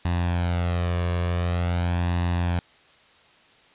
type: tone with flanger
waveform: sawtooth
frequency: 87.31 Hz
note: F2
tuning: in tune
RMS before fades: -24 dBFS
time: 0.05-2.59 s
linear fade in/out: 0 ms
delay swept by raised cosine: 1.1 to 1.78 ms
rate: 0.46 Hz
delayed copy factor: +0.6
effects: white hiss -55 dBFS RMS until 3.74 s + resampled to 8000 Hz